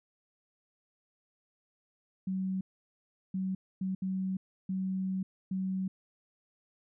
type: tone bursts at uneven times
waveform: sine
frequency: 188.9 Hz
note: F#3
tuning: 36 cents sharp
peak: -30 dBFS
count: 6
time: 2.27-2.61 / 3.34-3.55 / 3.81-3.95 / 4.02-4.37 / 4.69-5.23 / 5.51-5.88 s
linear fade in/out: 5 ms
effects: none